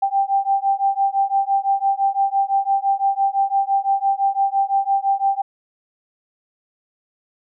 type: beating tone pair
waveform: sine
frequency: 784 / 789.9 Hz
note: G5 / G5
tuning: 0 / +13 cents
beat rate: 5.9 Hz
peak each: -19 dBFS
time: 0.02-5.42 s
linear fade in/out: 10 ms
effects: none